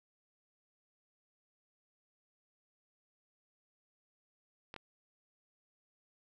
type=clicks; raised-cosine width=0.3 ms; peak=-29 dBFS; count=2; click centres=4.741 / 4.763 s; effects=none